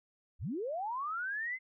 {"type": "linear sweep", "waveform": "sine", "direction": "up", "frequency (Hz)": [40.54, 2093], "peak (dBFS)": -34, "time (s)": [0.39, 1.59], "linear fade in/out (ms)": 50, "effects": []}